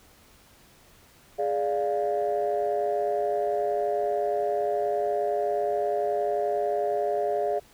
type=chord; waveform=sine; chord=D diminished; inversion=second; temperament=equal; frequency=415.3 / 587.3 / 698.5 Hz; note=Ab4 / D5 / F5; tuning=0 / 0 / 0 cents; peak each=-27 dBFS; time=1.38-7.6 s; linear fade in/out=20 ms; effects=tanh soft clip ceiling -17 dBFS + pink hiss -56 dBFS RMS until 7.73 s